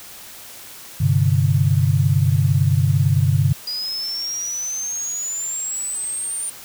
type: chord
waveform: sine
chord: G suspended fourth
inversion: none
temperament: equal with one note detuned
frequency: 98 / 128.94 / 146.83 Hz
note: G2 / C3 / D3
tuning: 0 / -25 / 0 cents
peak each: -18 dBFS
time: 1-3.53 s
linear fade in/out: 10 ms
type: exponential sweep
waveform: sine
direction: up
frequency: 4878 to 9140 Hz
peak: -23 dBFS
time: 3.67-6.5 s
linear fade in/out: 5 ms
effects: white hiss -39 dBFS RMS until 6.64 s